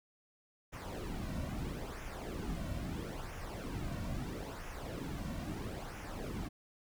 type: noise with flanger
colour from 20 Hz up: brown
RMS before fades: -41 dBFS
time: 0.72-6.49 s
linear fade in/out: 20 ms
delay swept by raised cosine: 0.23 to 2.43 ms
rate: 0.76 Hz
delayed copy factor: -0.65
effects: none